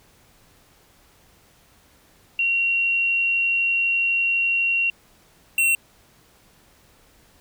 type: tone pair in turn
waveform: sine / square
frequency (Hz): 2746 / 2725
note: F7 / F7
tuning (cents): -30 / -43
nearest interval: unison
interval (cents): 13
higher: first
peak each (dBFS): -18 / -17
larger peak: second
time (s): 2.39-4.9 / 5.58-5.75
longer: first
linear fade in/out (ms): 2
effects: pink hiss -56 dBFS RMS until 7.4 s